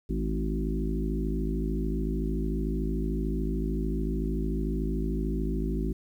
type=harmonic tone with a mistuned harmonic; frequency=53.5 Hz; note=A1; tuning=48 cents flat; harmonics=1 / 3 / 4 / 5 / 6 / 7; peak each=-29 / -34 / -35 / -36 / -37 / -37 dBFS; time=0.09-5.93 s; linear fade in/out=10 ms; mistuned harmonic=5; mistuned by=-33 cents; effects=10-bit